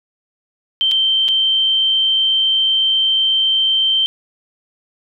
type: tone with dropouts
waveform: sine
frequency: 3123 Hz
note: G7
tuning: 7 cents flat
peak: -12 dBFS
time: 0.81-4.06 s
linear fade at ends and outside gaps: 0 ms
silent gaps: 0.913-0.917 / 1.282-1.287 s
effects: none